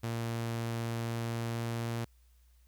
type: tone with pitch glide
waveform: sawtooth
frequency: 115.8 to 116.47 Hz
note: A#2 to A#2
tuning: -11 to -1 cents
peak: -29 dBFS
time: 0.03-2.05 s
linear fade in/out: 10 ms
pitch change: +10 cents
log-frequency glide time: 0.87-1.9 s
effects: added 60 Hz sine -60 dBFS peak until 2.67 s + white hiss -73 dBFS RMS until 2.67 s